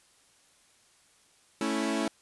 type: chord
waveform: sawtooth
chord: A major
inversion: none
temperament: equal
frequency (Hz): 220 / 277.2 / 329.6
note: A3 / C#4 / E4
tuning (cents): 0 / 0 / 0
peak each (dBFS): -28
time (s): 1.61-2.08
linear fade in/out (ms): 2
effects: white hiss -63 dBFS RMS until 2.21 s + resampled to 24000 Hz